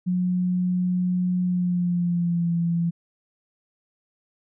sine tone with pitch glide, 180.7 to 169.58 Hz, F#3 to E3, -41 to +49 cents, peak -20 dBFS, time 0.06-2.91 s, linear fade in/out 20 ms, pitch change -110 cents, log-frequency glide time 1.43-2.53 s, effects none

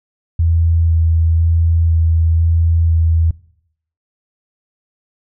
sine tone with vibrato, 82.41 Hz, E2, in tune, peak -10 dBFS, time 0.39-3.31 s, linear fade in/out 5 ms, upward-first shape square, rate 1 Hz, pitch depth 11 cents each way, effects noise-tail reverb RT60 0.7 s tail -21 dB re dry

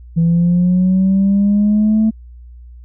sine linear sweep, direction up, 164.81 to 221 Hz, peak -8 dBFS, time 0.16-2.11 s, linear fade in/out 20 ms, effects tanh soft clip ceiling -7 dBFS + added 60 Hz sine -34 dBFS peak until 2.84 s

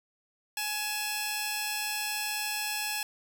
10% pulse tone pair together, 839 / 2664 Hz, G#5 / E7, +17 / +18 cents, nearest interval octave + minor sixth, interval 2001 cents, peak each -25 dBFS, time 0.57-3.03 s, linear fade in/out 2 ms, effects none

